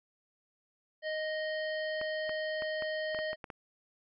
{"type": "harmonic tone", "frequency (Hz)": 622.3, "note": "D#5", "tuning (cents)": 0, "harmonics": [1, 3, 5, 7, 8], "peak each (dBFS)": [-34, -38, -46, -48, -56], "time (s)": [1.02, 3.36], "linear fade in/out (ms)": 50}
{"type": "clicks", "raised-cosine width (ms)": 0.5, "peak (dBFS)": -26, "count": 9, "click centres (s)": [2.014, 2.294, 2.622, 2.823, 3.147, 3.189, 3.331, 3.442, 3.502]}
{"effects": []}